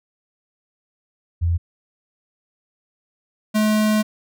sine / square tone pair in turn, 85 / 214.2 Hz, F2 / A3, -46 / -46 cents, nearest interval octave + major third, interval 1600 cents, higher second, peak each -16 dBFS, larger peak neither, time 1.41-1.58 / 3.54-4.03 s, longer second, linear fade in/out 20 ms, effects none

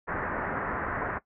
white low-pass noise, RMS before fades -32 dBFS, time 0.07-1.19 s, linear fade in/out 20 ms, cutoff 1800 Hz, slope 48 dB/octave, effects noise-tail reverb RT60 0.1 s tail -17 dB re dry

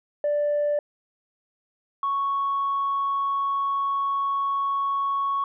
sine tone pair in turn, 587.3 / 1108.7 Hz, D5 / C#6, 0 / 0 cents, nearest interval major seventh, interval 1100 cents, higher second, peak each -19 / -21 dBFS, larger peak first, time 0.24-0.79 / 2.03-5.44 s, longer second, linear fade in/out 2 ms, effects tanh soft clip ceiling -18 dBFS

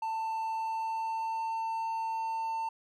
triangle tone with pitch glide, 891 to 899.8 Hz, A5 to A5, +22 to +39 cents, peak -29 dBFS, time 0.02-2.69 s, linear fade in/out 5 ms, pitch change +17 cents, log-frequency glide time 0.46-1.65 s, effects none

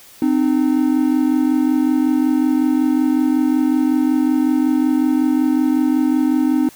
triangle tone pair together, 260 / 305.4 Hz, C4 / D#4, -11 / -32 cents, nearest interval minor third, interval 279 cents, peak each -14 dBFS, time 0.22-6.69 s, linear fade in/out 2 ms, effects white hiss -44 dBFS RMS until 6.75 s

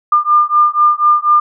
sine beating tone pair, 1200 / 1204.1 Hz, D6 / D6, +37 / +43 cents, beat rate 4.1 Hz, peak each -11 dBFS, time 0.12-1.4 s, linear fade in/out 5 ms, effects none

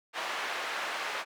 white band-pass noise, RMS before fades -35 dBFS, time 0.13-1.25 s, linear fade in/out 50 ms, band 600 to 2100 Hz, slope 12 dB/octave, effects none

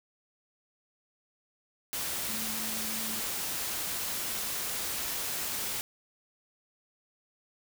sine tone in noise, 220 Hz, A3, in tune, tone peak -42 dBFS, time 2.29-3.2 s, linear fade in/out 0 ms, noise white, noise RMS -34 dBFS, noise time 1.93-5.81 s, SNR -11 dB, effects none

